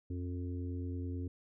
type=harmonic tone; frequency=89 Hz; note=F2; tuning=33 cents sharp; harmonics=1 / 3 / 4 / 5; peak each=-37 / -42 / -49 / -52 dBFS; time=0.1-1.28 s; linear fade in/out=5 ms; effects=none